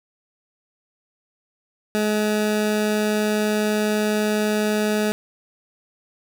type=tone; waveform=20% pulse; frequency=212 Hz; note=G#3; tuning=36 cents sharp; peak=-14 dBFS; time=1.95-5.12 s; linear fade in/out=0 ms; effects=none